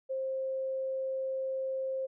sine tone, 529 Hz, C5, 19 cents sharp, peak -31 dBFS, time 0.09-2.07 s, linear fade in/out 20 ms, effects none

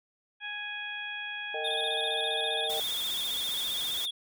harmonic tone, 830.6 Hz, G#5, in tune, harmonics 1 / 2 / 3 / 4, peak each -46 / -38 / -39 / -41 dBFS, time 0.4-2.69 s, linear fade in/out 50 ms
sine chord, Eb major, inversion second, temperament equal with one note detuned, 454.2 / 622.3 / 784 Hz, Bb4 / Eb5 / G5, -45 / 0 / 0 cents, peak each -37 dBFS, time 1.54-2.8 s, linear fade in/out 2 ms
triangle tone with vibrato, 3480 Hz, A7, 20 cents flat, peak -29 dBFS, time 1.64-4.11 s, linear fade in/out 10 ms, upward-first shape square, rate 15 Hz, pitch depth 63 cents each way
white noise, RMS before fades -39 dBFS, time 2.69-4.06 s, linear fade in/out 10 ms
effects none

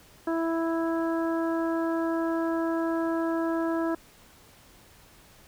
harmonic tone, 329.6 Hz, E4, in tune, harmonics 1 / 2 / 3 / 4 / 5, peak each -26 / -32 / -36 / -38 / -40 dBFS, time 0.27-3.95 s, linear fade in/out 5 ms, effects pink hiss -55 dBFS RMS until 5.47 s

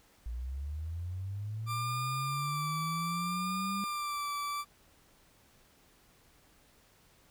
sine linear sweep, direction up, 56 to 200 Hz, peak -35 dBFS, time 0.26-3.84 s, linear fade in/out 0 ms
40% pulse tone with vibrato, 1183 Hz, D6, 12 cents sharp, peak -33 dBFS, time 1.66-4.65 s, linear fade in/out 50 ms, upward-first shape sine, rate 0.64 Hz, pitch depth 35 cents each way
effects pink hiss -64 dBFS RMS until 7.3 s

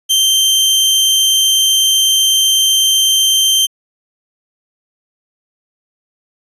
sawtooth tone, 3136 Hz, G7, in tune, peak -6 dBFS, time 0.09-3.67 s, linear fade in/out 20 ms, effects resampled to 32000 Hz

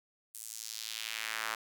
square tone with high-pass filter sweep, 55.5 Hz, A1, 16 cents sharp, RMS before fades -40 dBFS, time 0.34-1.55 s, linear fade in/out 5 ms, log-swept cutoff 9500 to 1200 Hz, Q 1.5, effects none

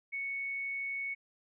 sine tone, 2217 Hz, C#7, in tune, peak -34 dBFS, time 0.12-1.15 s, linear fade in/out 20 ms, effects none

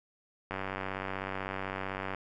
click train, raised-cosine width 0.5 ms, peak -20 dBFS, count 158, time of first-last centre 0.51-2.147 s, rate 95.9 Hz, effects none

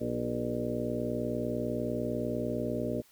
harmonic tone with a mistuned harmonic, 60 Hz, B1, 49 cents flat, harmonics 1 / 2 / 3 / 4 / 5 / 6 / 7 / 8 / 9 / 10, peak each -47 / -39 / -45 / -35 / -38 / -41 / -40 / -38 / -46 / -37 dBFS, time 0-3.02 s, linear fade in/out 20 ms, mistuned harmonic 7, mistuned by -37 cents, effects white hiss -62 dBFS RMS until 3.11 s

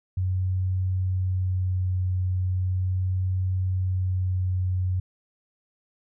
sine tone with vibrato, 92.5 Hz, F#2, in tune, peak -22 dBFS, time 0.17-5 s, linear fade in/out 5 ms, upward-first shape sine, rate 0.38 Hz, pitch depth 10 cents each way, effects none

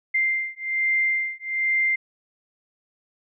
sine beating tone pair, 2093 / 2094.2 Hz, C7 / C7, 0 / +1 cents, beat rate 1.2 Hz, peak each -24 dBFS, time 0.14-1.96 s, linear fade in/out 10 ms, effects none

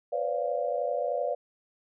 sine tone cluster, 495.9 / 526 / 579 / 700 Hz, B4 / C5 / D5 / F5, +7 / +9 / -25 / +4 cents, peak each -32 / -36 / -30 / -33 dBFS, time 0.12-1.35 s, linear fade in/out 10 ms, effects none

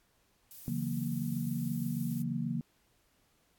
violet noise, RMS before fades -48 dBFS, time 0.51-2.22 s, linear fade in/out 0 ms
sine chord, F# dominant seventh, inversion second, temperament equal, 138.59 / 164.81 / 185 / 233.1 Hz, C#3 / E3 / F#3 / A#3, 0 / 0 / 0 / 0 cents, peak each -37 / -37 / -40 / -35 dBFS, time 0.68-2.61 s, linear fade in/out 0 ms
effects pink hiss -71 dBFS RMS until 3.58 s + AAC 64 kbps

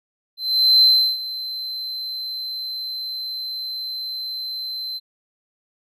triangle tone with ADSR envelope, 4082 Hz, C8, 44 cents flat, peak -7 dBFS, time 0.37-5 s, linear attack 450 ms, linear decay 350 ms, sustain -18 dB, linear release 34 ms, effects tanh soft clip ceiling -6 dBFS

